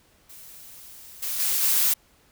blue noise with level steps, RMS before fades -45 / -29 / -24 / -21 dBFS, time 0.29-1.94 s, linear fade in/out 10 ms, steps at 1.22 / 1.39 / 1.62 s, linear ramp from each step 10 ms, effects pink hiss -60 dBFS RMS until 2.31 s

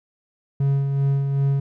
triangle tone with tremolo, 138.59 Hz, C#3, in tune, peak -14 dBFS, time 0.6-1.6 s, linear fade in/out 5 ms, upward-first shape sine, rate 2.6 Hz, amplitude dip 40%, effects none

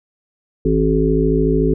harmonic tone, 53.6 Hz, A1, 45 cents flat, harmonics 1 / 3 / 5 / 7 / 8, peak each -19 / -19 / -19 / -19 / -19 dBFS, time 0.65-1.74 s, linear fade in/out 5 ms, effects none

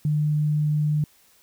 sine tone, 150.5 Hz, D3, 43 cents sharp, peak -19 dBFS, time 0.05-1.04 s, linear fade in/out 2 ms, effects white hiss -58 dBFS RMS until 1.42 s

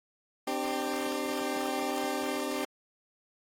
20% pulse chord, C suspended second, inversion none, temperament equal with one note detuned, 261.6 / 299.5 / 392 Hz, C4 / D4 / G4, 0 / +34 / 0 cents, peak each -30 dBFS, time 0.47-2.65 s, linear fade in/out 5 ms, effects AAC 48 kbps

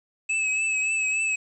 square tone with vibrato, 2591 Hz, E7, 30 cents flat, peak -23 dBFS, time 0.29-1.36 s, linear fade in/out 10 ms, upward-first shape triangle, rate 3.5 Hz, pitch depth 41 cents each way, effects resampled to 22050 Hz + 9-bit

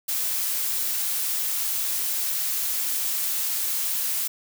blue noise, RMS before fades -26 dBFS, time 0.08-4.28 s, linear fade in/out 10 ms, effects none

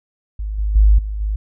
sine tone with level steps, 51.91 Hz, G#1, in tune, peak -21 / -16 / -7 / -21 / -17 dBFS, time 0.39-1.36 s, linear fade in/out 5 ms, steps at 0.58 / 0.75 / 0.98 / 1.2 s, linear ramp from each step 10 ms, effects none

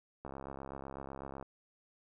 click train, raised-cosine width 1 ms, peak -30 dBFS, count 81, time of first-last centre 0.25-1.426 s, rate 68 Hz, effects none

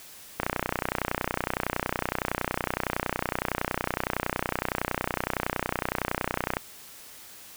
click train, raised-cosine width 0.5 ms, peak -10 dBFS, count 191, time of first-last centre 0.4-6.569 s, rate 30.8 Hz, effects white hiss -47 dBFS RMS until 7.56 s

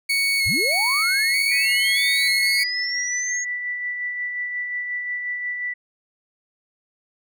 30% pulse tone with vibrato, 2200 Hz, C#7, 14 cents flat, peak -16 dBFS, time 0.09-2.64 s, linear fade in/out 10 ms, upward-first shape square, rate 1.6 Hz, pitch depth 19 cents each way
sine linear sweep, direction up, 40.75 to 6650 Hz, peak -25 dBFS, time 0.45-3.45 s, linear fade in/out 20 ms
sine tone with tremolo, 1969 Hz, B6, 6 cents flat, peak -23 dBFS, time 1.51-5.74 s, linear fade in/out 10 ms, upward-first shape sine, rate 5.6 Hz, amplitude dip 35%
effects none

